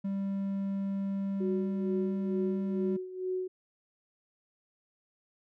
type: tone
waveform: triangle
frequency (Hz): 196.4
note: G3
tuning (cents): +4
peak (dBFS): -28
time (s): 0.04-2.97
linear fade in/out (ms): 10
type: tone with tremolo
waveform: sine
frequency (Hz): 370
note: F#4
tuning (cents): 0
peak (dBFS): -29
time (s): 1.4-3.48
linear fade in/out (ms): 10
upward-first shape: sine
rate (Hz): 2.2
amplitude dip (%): 75
effects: none